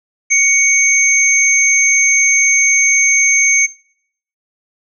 sine tone pair together, 2233 / 6332 Hz, C#7 / G8, +12 / +17 cents, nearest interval octave + tritone, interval 1805 cents, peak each -11 dBFS, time 0.3-3.67 s, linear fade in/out 20 ms, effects noise-tail reverb RT60 0.7 s tail -25 dB re dry

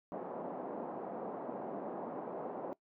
white band-pass noise, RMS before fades -42 dBFS, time 0.12-2.73 s, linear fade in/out 0 ms, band 200 to 800 Hz, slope 24 dB/octave, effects noise-tail reverb RT60 0.1 s tail -20 dB re dry

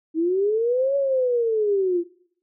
sine linear two-way sweep, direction up then down, 311.8 to 563 to 337.1 Hz, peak -18 dBFS, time 0.14-2.04 s, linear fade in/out 50 ms, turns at 0.96 s, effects noise-tail reverb RT60 0.6 s tail -19 dB re dry

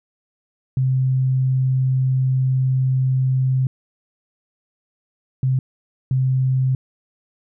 sine tone bursts at uneven times, 130.5 Hz, C3, 4 cents flat, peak -15 dBFS, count 3, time 0.77-3.67 / 5.43-5.59 / 6.11-6.75 s, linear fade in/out 2 ms, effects none

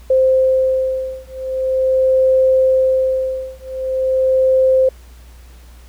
sine beating tone pair, 522 / 522.43 Hz, C5 / C5, -4 / -3 cents, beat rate 0.43 Hz, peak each -15 dBFS, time 0.1-4.89 s, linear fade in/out 5 ms, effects added 60 Hz sine -38 dBFS peak until 5.88 s + pink hiss -49 dBFS RMS until 5.88 s

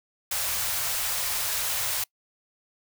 white band-stop noise, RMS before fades -28 dBFS, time 0.31-2.04 s, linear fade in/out 5 ms, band 130 to 520 Hz, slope 24 dB/octave, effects noise-tail reverb RT60 0.1 s tail -25 dB re dry

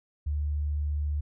sine tone, 73.8 Hz, D2, 9 cents sharp, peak -26 dBFS, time 0.26-1.21 s, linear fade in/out 10 ms, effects none

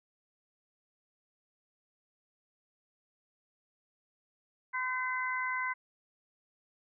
harmonic tone, 510 Hz, C5, 44 cents flat, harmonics 2 / 3 / 4, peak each -35 / -37 / -35 dBFS, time 4.73-5.74 s, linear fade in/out 20 ms, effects none

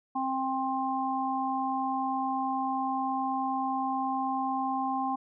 harmonic tone, 264.2 Hz, C4, 17 cents sharp, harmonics 1 / 3 / 4, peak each -33 / -30 / -33 dBFS, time 0.15-5.16 s, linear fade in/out 10 ms, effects none

